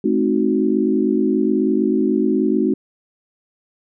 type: chord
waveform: sine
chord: A diminished seventh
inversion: none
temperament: equal with one note detuned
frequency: 214.9 / 261.6 / 311.1 / 370 Hz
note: A3 / C4 / Eb4 / Gb4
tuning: -41 / 0 / 0 / 0 cents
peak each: -20 dBFS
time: 0.04-2.74 s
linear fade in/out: 5 ms
effects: none